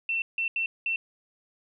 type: tone bursts at uneven times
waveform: sine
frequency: 2693 Hz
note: E7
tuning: 36 cents sharp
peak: -25 dBFS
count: 4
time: 0.09-0.22 / 0.38-0.48 / 0.56-0.66 / 0.86-0.96 s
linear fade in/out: 2 ms
effects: none